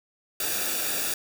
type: noise with comb filter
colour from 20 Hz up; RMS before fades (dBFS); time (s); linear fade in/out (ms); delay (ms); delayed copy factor
white; -28; 0.4-1.14; 2; 0.96; -0.65
effects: none